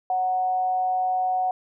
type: tone with amplitude modulation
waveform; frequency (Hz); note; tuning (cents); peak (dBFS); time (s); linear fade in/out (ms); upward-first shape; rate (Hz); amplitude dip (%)
sine; 740; F#5; 0; -19; 0.1-1.51; 2; sine; 191; 35
effects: none